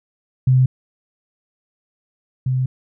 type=tone pair in turn; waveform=sine; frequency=129.1 / 129.1 Hz; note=C3 / C3; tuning=-23 / -23 cents; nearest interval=unison; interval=0 cents; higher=neither; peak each=-10 / -16 dBFS; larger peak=first; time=0.47-0.66 / 2.46-2.66 s; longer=second; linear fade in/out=5 ms; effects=none